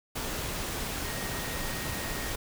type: tone in noise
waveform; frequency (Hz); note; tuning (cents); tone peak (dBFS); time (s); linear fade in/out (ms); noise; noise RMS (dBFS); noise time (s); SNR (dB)
sine; 1870; A#6; +5; -42; 1.04-2.33; 10; pink; -34; 0.15-2.36; -11
effects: none